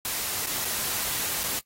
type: noise with dropouts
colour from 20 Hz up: white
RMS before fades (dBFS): -29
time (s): 0.05-1.59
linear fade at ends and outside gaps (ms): 0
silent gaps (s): 0.459-0.471 / 0.648-0.652 / 1.434-1.438
effects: noise-tail reverb RT60 0.1 s tail -18 dB re dry + AAC 48 kbps